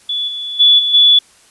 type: tone with level steps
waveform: sine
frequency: 3436 Hz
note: A7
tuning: 42 cents flat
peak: -16 / -21 / -5 / -13 / -5 dBFS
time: 0.09-1.19 s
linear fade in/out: 5 ms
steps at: 0.27 / 0.59 / 0.78 / 0.93 s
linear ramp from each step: 20 ms
effects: white hiss -48 dBFS RMS until 1.5 s + resampled to 24000 Hz